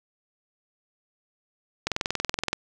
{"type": "click train", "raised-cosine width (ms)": 0.2, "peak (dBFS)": -8, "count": 15, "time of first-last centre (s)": [1.87, 2.53], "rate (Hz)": 21.2, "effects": []}